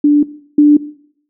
sine tone pair in turn, 293.1 / 295 Hz, D4 / D4, -3 / +8 cents, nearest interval unison, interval 11 cents, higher second, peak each -5 / -3 dBFS, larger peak second, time 0.04-0.23 / 0.58-0.77 s, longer neither, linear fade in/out 5 ms, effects noise-tail reverb RT60 0.6 s tail -17 dB re dry

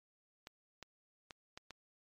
clicks, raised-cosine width 0.2 ms, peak -30 dBFS, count 5, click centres 0.471 / 0.827 / 1.308 / 1.575 / 1.707 s, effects MP3 64 kbps

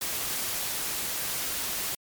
white noise, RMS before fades -31 dBFS, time 0.01-1.95 s, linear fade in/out 5 ms, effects MP3 96 kbps

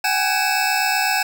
25% pulse tone cluster, 757 / 825 / 2621 Hz, F#5 / G#5 / E7, +39 / -12 / -11 cents, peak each -18 dBFS, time 0.04-1.23 s, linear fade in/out 5 ms, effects none

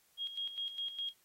sine tone with tremolo, 3267 Hz, G#7, 29 cents flat, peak -35 dBFS, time 0.17-1.14 s, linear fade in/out 50 ms, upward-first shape square, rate 4.9 Hz, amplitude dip 65%, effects white hiss -70 dBFS RMS until 1.24 s + AAC 48 kbps

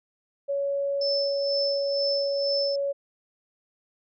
sine tone, 560 Hz, C#5, 18 cents sharp, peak -24 dBFS, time 0.48-2.93 s, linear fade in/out 20 ms
sine tone with tremolo, 5274 Hz, E8, in tune, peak -25 dBFS, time 1.01-2.76 s, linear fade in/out 5 ms, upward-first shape sine, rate 2.1 Hz, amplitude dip 65%
effects none

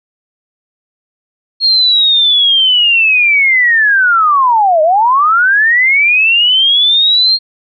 sine linear two-way sweep, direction down then up, 4281 to 604 to 4249 Hz, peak -6 dBFS, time 1.6-7.39 s, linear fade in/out 50 ms, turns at 4.82 s, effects none

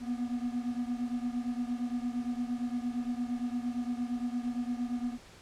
triangle beating tone pair, 240.5 / 249.2 Hz, B3 / B3, -46 / +16 cents, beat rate 8.7 Hz, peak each -31 / -34 dBFS, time 0-5.18 s, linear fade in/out 50 ms, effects pink hiss -54 dBFS RMS until 5.41 s + low-pass 8000 Hz 12 dB/octave

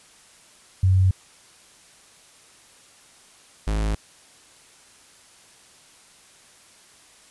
sine / 45% pulse tone pair in turn, 93.9 / 52.7 Hz, F#2 / G#1, +26 / +26 cents, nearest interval minor seventh, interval 1000 cents, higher first, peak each -14 / -21 dBFS, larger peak first, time 0.83-1.11 / 3.67-3.95 s, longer neither, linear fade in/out 5 ms, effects white hiss -52 dBFS RMS until 7.3 s + resampled to 24000 Hz

